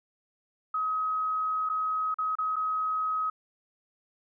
sine tone with dropouts, 1269 Hz, D#6, 34 cents sharp, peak -26 dBFS, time 0.74-3.3 s, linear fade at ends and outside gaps 5 ms, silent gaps 1.691-1.697 / 2.143-2.185 / 2.354-2.385 / 2.559-2.564 s, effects none

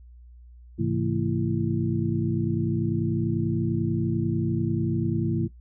sine tone cluster, 105.1 / 134.1 / 165.4 / 225.6 / 334.4 Hz, G#2 / C3 / E3 / A3 / E4, +21 / +43 / +6 / +44 / +25 cents, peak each -29 dBFS, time 0.78-5.48 s, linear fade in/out 20 ms, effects noise-tail reverb RT60 0.1 s tail -17 dB re dry + added 60 Hz sine -45 dBFS peak until 5.6 s

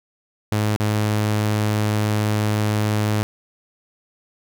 sawtooth tone with dropouts, 106.1 Hz, G#2, 38 cents sharp, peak -14 dBFS, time 0.52-3.23 s, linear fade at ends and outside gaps 0 ms, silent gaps 0.762-0.8 s, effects none

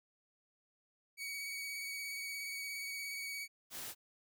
sawtooth tone with vibrato, 2252 Hz, C#7, 27 cents sharp, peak -37 dBFS, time 1.17-3.48 s, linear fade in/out 50 ms, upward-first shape triangle, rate 17 Hz, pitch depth 26 cents each way
white noise, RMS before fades -45 dBFS, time 3.7-3.95 s, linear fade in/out 50 ms
effects none

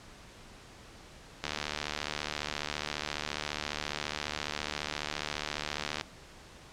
click train, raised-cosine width 0.2 ms, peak -15 dBFS, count 342, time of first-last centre 1.44-6.011 s, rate 74.6 Hz, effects pink hiss -52 dBFS RMS until 6.72 s + low-pass 7000 Hz 12 dB/octave

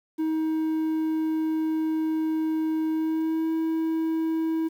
triangle tone with pitch glide, 316.4 to 322.7 Hz, D#4 to E4, +29 to -37 cents, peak -21 dBFS, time 0.18-4.69 s, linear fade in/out 20 ms, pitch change +34 cents, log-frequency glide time 2.91-3.51 s, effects 9-bit

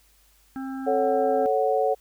harmonic tone, 266.2 Hz, C4, 30 cents sharp, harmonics 1 / 3 / 5 / 6, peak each -30 / -40 / -44 / -46 dBFS, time 0.56-1.46 s, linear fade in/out 0 ms
sine chord, F# minor, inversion first, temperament equal, 440 / 554.4 / 740 Hz, A4 / C#5 / F#5, 0 / 0 / 0 cents, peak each -24 dBFS, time 0.86-1.95 s, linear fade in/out 20 ms
effects added 50 Hz sine -61 dBFS peak until 2 s + white hiss -61 dBFS RMS until 2 s

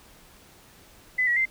sine tone with pitch steps, 2009 / 1923 / 2082 Hz, B6 / B6 / C7, +29 / -47 / -9 cents, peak -20 dBFS, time 1.18-1.456 s, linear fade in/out 10 ms, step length 92 ms, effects pink hiss -53 dBFS RMS until 1.5 s

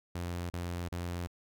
sawtooth tone bursts, 87.31 Hz, F2, in tune, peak -31 dBFS, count 3, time 0.15-1.272 s, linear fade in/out 5 ms, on 350 ms, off 36 ms, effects none

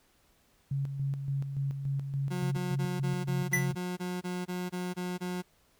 sine tone with tremolo, 138.2 Hz, C#3, 5 cents flat, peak -28 dBFS, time 0.71-3.75 s, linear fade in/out 5 ms, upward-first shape square, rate 3.5 Hz, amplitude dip 50%
30% pulse tone bursts, 180 Hz, F#3, 47 cents flat, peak -30 dBFS, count 13, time 2.3-5.424 s, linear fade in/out 20 ms, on 220 ms, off 22 ms
square tone with exponential decay, 1987 Hz, B6, 10 cents sharp, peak -22 dBFS, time 3.53-3.72 s, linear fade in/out 5 ms, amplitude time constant 40 ms
effects pink hiss -67 dBFS RMS until 5.79 s

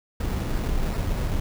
brown noise with sample-and-hold, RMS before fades -25 dBFS, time 0.2-1.4 s, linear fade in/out 5 ms, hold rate 3150 Hz, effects none

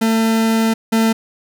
40% pulse tone pair in turn, 224 / 224 Hz, A3 / A3, +31 / +31 cents, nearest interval unison, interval 0 cents, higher neither, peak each -12 / -11 dBFS, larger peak second, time 0.01-0.74 / 0.92-1.13 s, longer first, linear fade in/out 10 ms, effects none

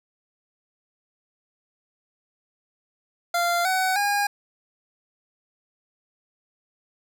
25% pulse tone with pitch steps, 693 / 751.4 / 814.7 Hz, F5 / F#5 / G#5, -14 / +26 / -33 cents, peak -17 dBFS, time 3.34-4.27 s, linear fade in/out 5 ms, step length 310 ms, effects none

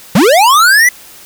square linear sweep, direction up, 150.7 to 2021 Hz, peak -5 dBFS, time 0.15-0.89 s, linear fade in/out 5 ms, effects white hiss -36 dBFS RMS until 1.25 s

